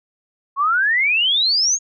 sine exponential sweep, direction up, 1074 to 6730 Hz, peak -14 dBFS, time 0.56-1.79 s, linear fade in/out 50 ms, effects none

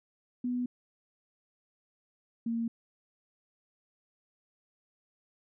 sine tone pair in turn, 246.9 / 230.7 Hz, B3 / A#3, 0 / -18 cents, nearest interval minor second, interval 118 cents, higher first, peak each -29 / -29 dBFS, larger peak neither, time 0.44-0.66 / 2.46-2.68 s, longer neither, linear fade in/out 5 ms, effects none

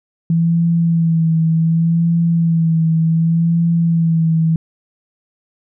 sine tone with vibrato, 165.1 Hz, E3, 3 cents sharp, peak -11 dBFS, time 0.3-4.56 s, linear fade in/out 2 ms, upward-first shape sine, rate 0.67 Hz, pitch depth 34 cents each way, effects none

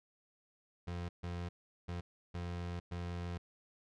30% pulse tone bursts at uneven times, 87.31 Hz, F2, in tune, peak -36 dBFS, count 5, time 0.87-1.09 / 1.23-1.49 / 1.88-2.01 / 2.34-2.8 / 2.91-3.38 s, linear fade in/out 10 ms, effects low-pass 5000 Hz 12 dB/octave

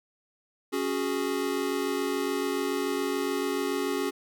square chord, C# suspended fourth, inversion none, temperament equal with one note detuned, 277.2 / 368.3 / 415.3 Hz, C#4 / F#4 / G#4, 0 / -8 / 0 cents, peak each -32 dBFS, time 0.72-4.11 s, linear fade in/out 20 ms, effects none

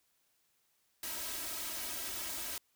white noise with comb filter, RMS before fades -40 dBFS, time 1.03-2.58 s, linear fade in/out 2 ms, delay 3.1 ms, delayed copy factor +0.95, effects white hiss -75 dBFS RMS until 2.75 s

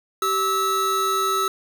square tone pair together, 386.5 / 1300 Hz, G4 / E6, -24 / -24 cents, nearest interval octave + major sixth, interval 2100 cents, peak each -27 / -21 dBFS, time 0.22-1.48 s, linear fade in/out 2 ms, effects none

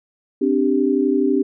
sine chord, C suspended second, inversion none, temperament equal, 261.6 / 293.7 / 392 Hz, C4 / D4 / G4, 0 / 0 / 0 cents, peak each -19 dBFS, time 0.41-1.43 s, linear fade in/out 10 ms, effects none

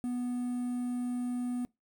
triangle tone with quantisation, 245.9 Hz, B3, 7 cents flat, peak -29 dBFS, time 0.04-1.65 s, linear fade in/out 0 ms, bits 9, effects noise-tail reverb RT60 0.2 s tail -23 dB re dry

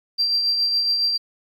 sine tone with tremolo, 4716 Hz, D8, 6 cents sharp, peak -15 dBFS, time 0.18-1.18 s, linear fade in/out 20 ms, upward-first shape triangle, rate 7.2 Hz, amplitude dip 45%, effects tanh soft clip ceiling -12 dBFS + 9-bit

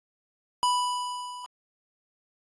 square tone with level ramp, 987.8 Hz, B5, in tune, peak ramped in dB -21 to -40 dBFS, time 0.63-1.46 s, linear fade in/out 0 ms, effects AAC 32 kbps

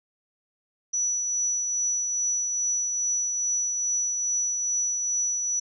sine tone with tremolo, 5910 Hz, F#8, 3 cents flat, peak -22 dBFS, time 0.93-5.6 s, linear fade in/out 10 ms, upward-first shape triangle, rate 2.4 Hz, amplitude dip 35%, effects none

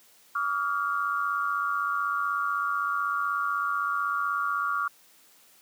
sine tone cluster, 1145 / 1241 / 1404 Hz, D6 / D#6 / F6, -44 / -5 / +9 cents, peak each -28 / -34 / -29 dBFS, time 0.35-4.88 s, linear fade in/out 5 ms, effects white hiss -58 dBFS RMS until 5.61 s + high-pass 150 Hz 12 dB/octave

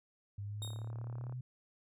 sine exponential sweep, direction up, 100.1 to 127 Hz, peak -39 dBFS, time 0.38-1.41 s, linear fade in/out 5 ms
sawtooth tone with exponential decay, 3719 Hz, A#7, 5 cents flat, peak -37 dBFS, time 0.62-0.91 s, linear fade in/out 5 ms, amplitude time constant 62 ms
click train, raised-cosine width 1 ms, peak -38 dBFS, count 26, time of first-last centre 0.62-1.324 s, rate 35.5 Hz
effects resampled to 32000 Hz

